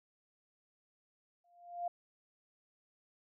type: tone with exponential growth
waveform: sine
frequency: 698.5 Hz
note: F5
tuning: in tune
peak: -32 dBFS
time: 1.44-1.88 s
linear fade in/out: 5 ms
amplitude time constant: 95 ms
effects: none